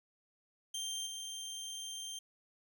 25% pulse tone with level steps, 3161 Hz, G7, 14 cents sharp, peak -34 / -38 dBFS, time 0.74-2.19 s, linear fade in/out 5 ms, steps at 1.06 s, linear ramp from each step 10 ms, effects none

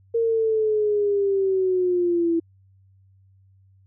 sine linear sweep, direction down, 462.8 to 330 Hz, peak -18 dBFS, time 0.14-2.4 s, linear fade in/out 10 ms, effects added 96 Hz sine -53 dBFS peak until 3.86 s

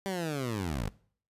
15% pulse linear sweep, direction down, 198.4 to 44.19 Hz, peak -25 dBFS, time 0.06-0.89 s, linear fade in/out 0 ms, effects noise-tail reverb RT60 0.5 s tail -21 dB re dry + resampled to 32000 Hz

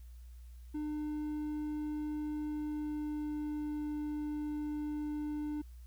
triangle tone with pitch glide, 301.2 to 298.8 Hz, D4 to D4, +44 to +30 cents, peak -33 dBFS, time 0.74-5.62 s, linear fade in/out 10 ms, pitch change -14 cents, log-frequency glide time 2.37-3.88 s, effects added 60 Hz sine -48 dBFS peak until 5.86 s + white hiss -70 dBFS RMS until 5.86 s

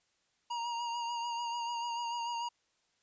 square tone with vibrato, 943 Hz, A#5, 20 cents sharp, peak -35 dBFS, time 0.5-2.49 s, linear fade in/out 10 ms, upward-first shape sine, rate 6.8 Hz, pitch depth 29 cents each way, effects white hiss -75 dBFS RMS until 3.02 s + resampled to 16000 Hz

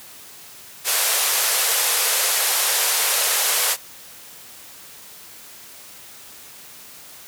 white band-pass noise, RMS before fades -20 dBFS, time 0.84-3.77 s, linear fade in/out 50 ms, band 430 to 14000 Hz, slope 48 dB/octave, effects white hiss -42 dBFS RMS until 7.27 s + high-pass 60 Hz 12 dB/octave

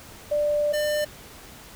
sine / square tone pair in turn, 591 / 598.6 Hz, D5 / D5, +11 / +33 cents, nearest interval unison, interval 22 cents, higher second, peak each -20 / -23 dBFS, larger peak first, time 0.31-0.73 / 0.73-1.05 s, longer first, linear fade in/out 10 ms, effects pink hiss -45 dBFS RMS until 1.75 s

